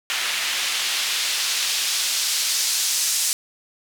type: noise with band-pass filter sweep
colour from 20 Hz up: white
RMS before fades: -23 dBFS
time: 0.1-3.33 s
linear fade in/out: 0 ms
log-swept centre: 2400 to 6400 Hz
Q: 1
effects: none